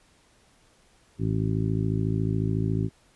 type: harmonic tone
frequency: 54 Hz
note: A1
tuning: 32 cents flat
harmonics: 1 / 2 / 3 / 4 / 5 / 6 / 7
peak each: -35 / -26 / -28 / -37 / -32 / -37 / -35 dBFS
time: 1.18-2.9 s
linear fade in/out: 50 ms
effects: pink hiss -61 dBFS RMS until 3.15 s + resampled to 24000 Hz